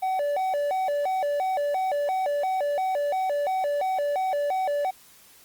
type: tone with vibrato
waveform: triangle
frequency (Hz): 661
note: E5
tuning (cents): +5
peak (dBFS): -21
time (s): 0.02-4.91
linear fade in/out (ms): 10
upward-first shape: square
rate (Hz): 2.9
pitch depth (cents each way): 230
effects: white hiss -53 dBFS RMS until 5.44 s + Opus 32 kbps